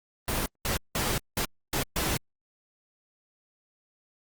pink noise bursts at uneven times, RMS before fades -28 dBFS, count 6, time 0.28-0.46 / 0.65-0.77 / 0.95-1.18 / 1.37-1.45 / 1.73-1.83 / 1.96-2.17 s, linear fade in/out 2 ms, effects Opus 24 kbps

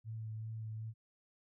sine tone with vibrato, 110.4 Hz, A2, 6 cents sharp, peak -40 dBFS, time 0.04-0.94 s, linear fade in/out 50 ms, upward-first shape sine, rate 2.6 Hz, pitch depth 17 cents each way, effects none

